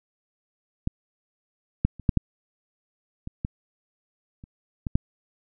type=clicks; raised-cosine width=5 ms; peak=-12 / -7 / -28 / -6 / -6 / -21 / -15 / -30 / -16 / -7 dBFS; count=10; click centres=0.874 / 1.85 / 1.997 / 2.092 / 2.173 / 3.274 / 3.449 / 4.439 / 4.868 / 4.955 s; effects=none